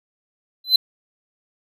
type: tone with exponential growth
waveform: triangle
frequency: 4046 Hz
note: B7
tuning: 41 cents sharp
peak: -5 dBFS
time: 0.64-0.76 s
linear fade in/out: 5 ms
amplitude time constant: 26 ms
effects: none